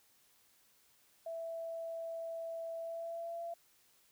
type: tone with pitch glide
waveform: sine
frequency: 661 to 678.4 Hz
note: E5 to E5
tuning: +5 to +50 cents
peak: -39 dBFS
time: 1.26-3.54 s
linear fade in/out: 5 ms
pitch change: +45 cents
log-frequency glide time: 2.78-3.43 s
effects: white hiss -69 dBFS RMS until 4.11 s